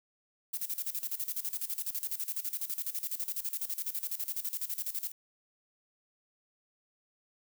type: noise with tremolo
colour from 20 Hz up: violet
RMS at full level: -34 dBFS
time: 0.53-5.12 s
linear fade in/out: 10 ms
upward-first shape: square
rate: 12 Hz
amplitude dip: 80%
effects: none